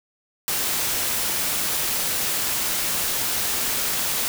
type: noise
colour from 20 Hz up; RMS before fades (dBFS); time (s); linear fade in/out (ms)
white; -24; 0.48-4.28; 0
effects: none